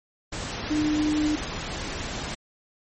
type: tone in noise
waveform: sine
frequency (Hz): 303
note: D#4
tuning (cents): -46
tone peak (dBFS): -21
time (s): 0.7-1.36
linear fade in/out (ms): 10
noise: pink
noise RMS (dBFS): -32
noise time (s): 0.32-2.35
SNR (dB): +8
effects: MP3 32 kbps